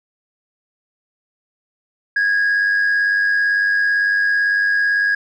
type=tone pair together; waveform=sine; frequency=1646 / 1743.9 Hz; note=G#6 / A6; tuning=-16 / -16 cents; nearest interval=minor second; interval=100 cents; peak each=-12 / -23 dBFS; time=2.16-5.15 s; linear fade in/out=5 ms; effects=tanh soft clip ceiling -12 dBFS